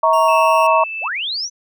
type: chord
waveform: sine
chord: A# diminished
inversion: second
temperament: equal with one note detuned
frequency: 643.8 / 932.3 / 1108.7 Hz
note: E5 / A#5 / C#6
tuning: -41 / 0 / 0 cents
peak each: -15 dBFS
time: 0.03-0.84 s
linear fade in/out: 5 ms
type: tone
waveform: sawtooth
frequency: 2794 Hz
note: F7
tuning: in tune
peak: -25 dBFS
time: 0.13-0.67 s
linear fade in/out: 5 ms
type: tone with tremolo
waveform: sine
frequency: 2637 Hz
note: E7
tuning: in tune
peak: -21 dBFS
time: 0.28-1.08 s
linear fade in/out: 5 ms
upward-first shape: triangle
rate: 2.9 Hz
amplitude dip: 35%
type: linear sweep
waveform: sine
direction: up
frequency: 437.7 to 6120 Hz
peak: -20 dBFS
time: 1.01-1.5 s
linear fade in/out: 50 ms
effects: none